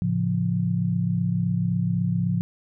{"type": "chord", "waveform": "sine", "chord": "A augmented", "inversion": "none", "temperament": "equal with one note detuned", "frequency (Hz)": [111.02, 138.59, 174.61], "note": ["A2", "C#3", "E#3"], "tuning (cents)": [16, 0, 0], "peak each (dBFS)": [-26, -28, -23], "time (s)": [0.02, 2.41], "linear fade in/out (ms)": 0, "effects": []}